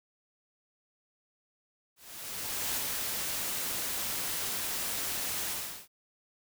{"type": "noise with ADSR envelope", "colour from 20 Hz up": "white", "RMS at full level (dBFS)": -32, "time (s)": [1.96, 5.88], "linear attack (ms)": 810, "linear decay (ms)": 25, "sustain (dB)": -2, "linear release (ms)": 380, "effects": []}